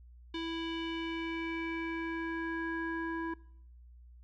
square tone with low-pass filter sweep, 329.6 Hz, E4, in tune, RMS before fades -37 dBFS, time 0.34-3.34 s, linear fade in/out 5 ms, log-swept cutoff 3400 to 1400 Hz, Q 4, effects noise-tail reverb RT60 0.7 s tail -23 dB re dry + added 60 Hz sine -52 dBFS peak until 4.23 s

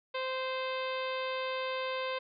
harmonic tone with a mistuned harmonic, 520 Hz, C5, 11 cents flat, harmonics 1 / 2 / 3 / 4 / 5 / 6 / 7 / 8 / 9, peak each -35 / -38 / -44 / -44 / -43 / -47 / -46 / -52 / -53 dBFS, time 0.14-2.19 s, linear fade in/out 10 ms, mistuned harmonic 8, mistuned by -20 cents, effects none

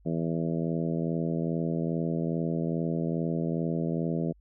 harmonic tone, 82.41 Hz, E2, in tune, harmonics 2 / 3 / 4 / 5 / 6 / 7 / 8, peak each -29 / -33 / -35 / -37 / -39 / -40 / -41 dBFS, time 0.05-4.33 s, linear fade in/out 20 ms, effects added 50 Hz sine -56 dBFS peak until 4.4 s

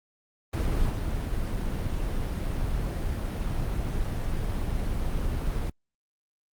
brown noise with level steps, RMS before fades -25 / -28 dBFS, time 0.53-5.7 s, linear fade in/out 5 ms, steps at 0.89 s, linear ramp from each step 20 ms, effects Opus 32 kbps

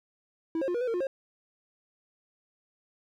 triangle tone with pitch steps, 326.4 / 537 / 354.2 / 478.4 / 504 / 458.5 / 356.5 / 537 Hz, E4 / C5 / F4 / A#4 / B4 / A#4 / F4 / C5, -17 / +45 / +24 / +45 / +35 / -29 / +36 / +45 cents, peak -25 dBFS, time 0.55-1.07 s, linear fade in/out 2 ms, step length 65 ms, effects none

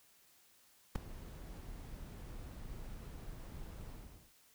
brown noise with ADSR envelope, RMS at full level -29 dBFS, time 0.95-4.32 s, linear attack 7 ms, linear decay 6 ms, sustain -19 dB, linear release 410 ms, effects white hiss -67 dBFS RMS until 4.54 s

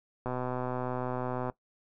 click train, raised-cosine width 1 ms, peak -20 dBFS, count 157, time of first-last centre 0.26-1.498 s, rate 126 Hz, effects noise-tail reverb RT60 0.1 s tail -18 dB re dry

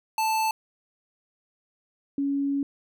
square / sine tone pair in turn, 880 / 279.6 Hz, A5 / C#4, 0 / +15 cents, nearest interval octave + minor sixth, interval 1985 cents, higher first, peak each -23 dBFS, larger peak neither, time 0.18-0.51 / 2.18-2.63 s, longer second, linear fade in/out 2 ms, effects none

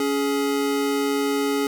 square tone pair together, 280.1 / 419.7 Hz, C#4 / G#4, +18 / +18 cents, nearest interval perfect fifth, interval 700 cents, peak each -24 dBFS, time 0-1.67 s, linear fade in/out 2 ms, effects none

